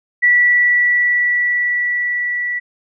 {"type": "tone with level ramp", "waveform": "sine", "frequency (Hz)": 1953, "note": "B6", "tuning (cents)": -20, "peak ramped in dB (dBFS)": [-8, -18], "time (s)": [0.22, 2.6], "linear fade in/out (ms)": 20, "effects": []}